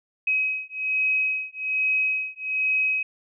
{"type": "beating tone pair", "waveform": "sine", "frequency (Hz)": [2539, 2540.2], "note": ["D#7", "D#7"], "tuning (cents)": [34, 35], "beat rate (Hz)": 1.2, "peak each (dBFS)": -25, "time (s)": [0.27, 3.03], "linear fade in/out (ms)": 5, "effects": []}